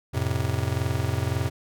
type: chord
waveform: square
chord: F major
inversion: none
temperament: just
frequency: 87.31 / 109.13 / 130.96 Hz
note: F2 / A2 / C3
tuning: 0 / -14 / +2 cents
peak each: -29 dBFS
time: 0.13-1.5 s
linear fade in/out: 20 ms
effects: none